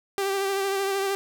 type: tone with vibrato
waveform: sawtooth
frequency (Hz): 392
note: G4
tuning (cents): 0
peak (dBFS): -20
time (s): 0.18-1.15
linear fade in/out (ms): 0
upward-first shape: triangle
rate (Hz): 13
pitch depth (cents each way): 34
effects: none